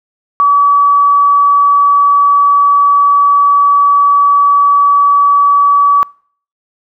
sine tone, 1143 Hz, D6, 47 cents flat, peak -5 dBFS, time 0.4-6.03 s, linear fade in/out 0 ms, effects noise-tail reverb RT60 0.5 s tail -25 dB re dry

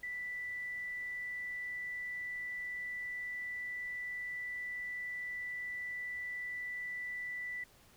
sine tone, 1975.5 Hz, B6, in tune, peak -38 dBFS, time 0.03-7.64 s, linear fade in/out 5 ms, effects pink hiss -63 dBFS RMS until 7.96 s

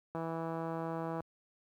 click train, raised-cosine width 1 ms, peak -25 dBFS, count 174, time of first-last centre 0.15-1.205 s, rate 164 Hz, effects high-pass 60 Hz 12 dB/octave + 11-bit

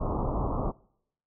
pink low-pass noise, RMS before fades -29 dBFS, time 0-0.72 s, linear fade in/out 20 ms, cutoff 1200 Hz, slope 96 dB/octave, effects noise-tail reverb RT60 0.7 s tail -24 dB re dry

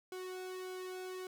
sawtooth tone with flanger, 370 Hz, F#4, in tune, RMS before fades -44 dBFS, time 0.12-1.27 s, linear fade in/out 2 ms, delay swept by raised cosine 1.1 to 1.7 ms, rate 1.7 Hz, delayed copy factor -0.8, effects none

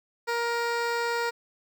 15% pulse tone with notch filter, 470.2 Hz, A#4, 15 cents sharp, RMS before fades -28 dBFS, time 0.27-1.31 s, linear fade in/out 20 ms, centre 11000 Hz, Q 0.61, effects none

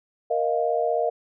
sine chord, Bb suspended fourth, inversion none, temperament equal with one note detuned, 469.1 / 622.3 / 698.5 Hz, Bb4 / Eb5 / F5, +11 / 0 / 0 cents, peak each -25 dBFS, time 0.3-1.1 s, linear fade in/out 10 ms, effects none

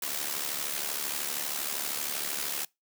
white noise with amplitude modulation, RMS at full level -30 dBFS, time 0.02-2.65 s, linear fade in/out 5 ms, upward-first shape sine, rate 72.8 Hz, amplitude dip 65%, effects noise-tail reverb RT60 0.2 s tail -24 dB re dry + high-pass 200 Hz 12 dB/octave

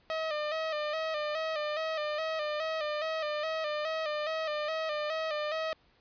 sawtooth tone with vibrato, 619 Hz, D#5, 9 cents flat, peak -27 dBFS, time 0.1-5.73 s, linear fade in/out 0 ms, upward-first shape square, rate 2.4 Hz, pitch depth 53 cents each way, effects pink hiss -66 dBFS RMS until 6 s + resampled to 11025 Hz

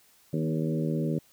harmonic tone with a mistuned harmonic, 79 Hz, D#2, 27 cents sharp, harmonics 2 / 3 / 4 / 5 / 6 / 7, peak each -28 / -32 / -34 / -36 / -38 / -39 dBFS, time 0.33-1.19 s, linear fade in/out 5 ms, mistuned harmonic 4, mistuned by -20 cents, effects white hiss -61 dBFS RMS until 1.32 s

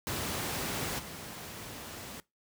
pink noise with level steps, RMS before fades -34 / -43 dBFS, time 0.07-2.2 s, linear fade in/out 0 ms, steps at 0.98 s, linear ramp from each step 20 ms, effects noise-tail reverb RT60 0.2 s tail -21 dB re dry + high-pass 80 Hz 12 dB/octave

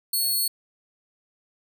10% pulse tone, 4372 Hz, C#8, 25 cents flat, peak -15 dBFS, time 0.13-0.48 s, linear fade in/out 5 ms, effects 9-bit

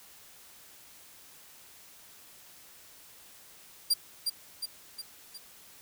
sawtooth tone with echo, 4761 Hz, D8, 23 cents sharp, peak -19 dBFS, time 3.9-3.94 s, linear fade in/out 10 ms, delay 360 ms, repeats 4, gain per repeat -5 dB, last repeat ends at 5.38 s, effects white hiss -54 dBFS RMS until 5.81 s

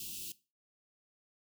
white band-stop noise, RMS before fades -43 dBFS, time 0-0.32 s, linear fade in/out 2 ms, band 380 to 2600 Hz, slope 96 dB/octave, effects noise-tail reverb RT60 0.3 s tail -18 dB re dry

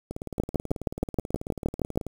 two click trains, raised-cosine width 2 ms, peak -20 / -10 dBFS, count 37 / 11, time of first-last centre 0.11-2.067 / 0.4-1.975 s, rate 18.4 / 6.35 Hz, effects 7-bit

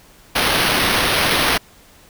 white noise with sample-and-hold, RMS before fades -17 dBFS, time 0.35-1.58 s, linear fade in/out 10 ms, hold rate 7350 Hz, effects pink hiss -48 dBFS RMS until 2.09 s

